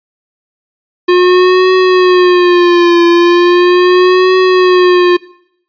square tone with vibrato, 357.1 Hz, F4, 39 cents sharp, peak -5 dBFS, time 1.08-5.17 s, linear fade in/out 10 ms, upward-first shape triangle, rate 0.38 Hz, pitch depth 74 cents each way, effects noise-tail reverb RT60 0.7 s tail -21 dB re dry + resampled to 11025 Hz

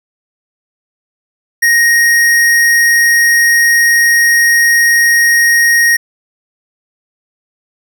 square tone, 1871 Hz, A#6, 6 cents sharp, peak -7 dBFS, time 1.62-5.97 s, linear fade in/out 10 ms, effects none

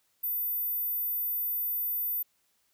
sine tone, 14120 Hz, A9, 5 cents sharp, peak -28 dBFS, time 0.23-2.23 s, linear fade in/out 10 ms, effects white hiss -72 dBFS RMS until 2.73 s

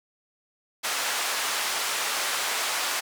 pink band-pass noise, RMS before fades -28 dBFS, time 0.83-3.01 s, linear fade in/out 20 ms, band 910 to 11000 Hz, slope 12 dB/octave, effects none

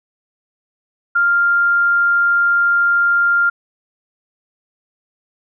sine tone, 1396.9 Hz, F6, in tune, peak -11 dBFS, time 1.15-3.5 s, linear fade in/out 10 ms, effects none

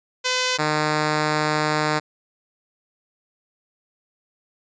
5% pulse tone pair in turn, 507 / 152.57 Hz, B4 / D#3, +45 / -34 cents, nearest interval octave + major sixth, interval 2079 cents, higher first, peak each -8 dBFS, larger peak neither, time 0.24-0.58 / 0.58-2 s, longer second, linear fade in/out 20 ms, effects resampled to 16000 Hz

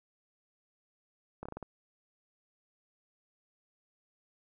slowing click train, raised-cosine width 1 ms, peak -27 dBFS, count 6, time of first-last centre 1.43-1.627 s, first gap 25 ms, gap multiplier 1.23, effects none

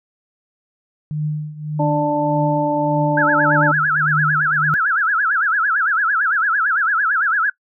sine tone with tremolo, 151.6 Hz, D#3, 45 cents flat, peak -17 dBFS, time 1.11-4.74 s, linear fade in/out 0 ms, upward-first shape triangle, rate 1.7 Hz, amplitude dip 85%
harmonic tone, 295.1 Hz, D4, 8 cents sharp, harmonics 1 / 2 / 3, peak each -20 / -20 / -20 dBFS, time 1.79-3.72 s, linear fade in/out 10 ms
sine tone with vibrato, 1484 Hz, F#6, 5 cents sharp, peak -14 dBFS, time 3.17-7.5 s, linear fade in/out 5 ms, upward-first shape sine, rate 8.9 Hz, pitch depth 240 cents each way
effects noise-tail reverb RT60 0.1 s tail -21 dB re dry

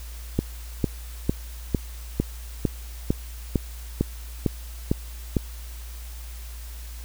click train, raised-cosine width 3 ms, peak -7 dBFS, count 12, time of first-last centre 0.39-5.367 s, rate 2.21 Hz, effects added 58 Hz sine -35 dBFS peak until 7.04 s + white hiss -46 dBFS RMS until 7.04 s

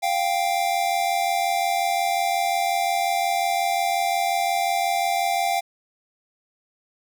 square tone pair together, 699 / 784.6 Hz, F5 / G5, +1 / +1 cents, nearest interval major second, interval 200 cents, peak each -24 dBFS, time 0.02-5.61 s, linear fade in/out 20 ms, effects none

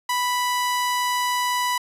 sawtooth tone, 987.8 Hz, B5, in tune, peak -17 dBFS, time 0.09-1.78 s, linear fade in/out 5 ms, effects resampled to 32000 Hz

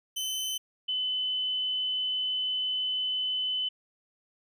sawtooth / sine tone pair in turn, 3047 / 3022 Hz, G7 / F#7, -50 / +36 cents, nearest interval unison, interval 14 cents, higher first, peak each -27 dBFS, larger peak neither, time 0.16-0.58 / 0.88-3.69 s, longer second, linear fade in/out 10 ms, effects none

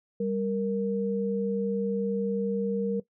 sine tone pair together, 197.32 / 466.2 Hz, G3 / A#4, +12 / 0 cents, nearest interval octave + minor third, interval 1488 cents, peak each -29 / -27 dBFS, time 0.2-3 s, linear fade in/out 5 ms, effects noise-tail reverb RT60 0.1 s tail -17 dB re dry

